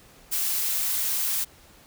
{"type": "noise", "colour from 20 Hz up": "blue", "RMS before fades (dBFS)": -26, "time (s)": [0.31, 1.45], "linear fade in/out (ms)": 20, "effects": ["pink hiss -53 dBFS RMS until 1.86 s"]}